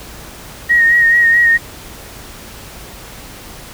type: tone with vibrato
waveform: sine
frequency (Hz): 1874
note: A#6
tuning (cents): +9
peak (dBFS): -7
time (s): 0.69-1.58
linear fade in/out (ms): 20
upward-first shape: sine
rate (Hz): 4.6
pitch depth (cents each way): 34
effects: added 55 Hz sine -41 dBFS peak until 3.73 s + pink hiss -34 dBFS RMS until 3.73 s